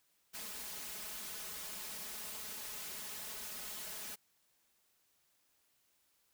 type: noise with comb filter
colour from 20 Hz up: white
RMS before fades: -45 dBFS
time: 0.33-4.16 s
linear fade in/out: 20 ms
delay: 4.7 ms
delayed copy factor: +0.8
effects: white hiss -75 dBFS RMS until 6.33 s